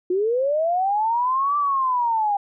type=linear two-way sweep; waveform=sine; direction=up then down; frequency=350.3 to 1174.7 to 796 Hz; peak=-18 dBFS; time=0.1-2.37 s; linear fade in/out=5 ms; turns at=1.57 s; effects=none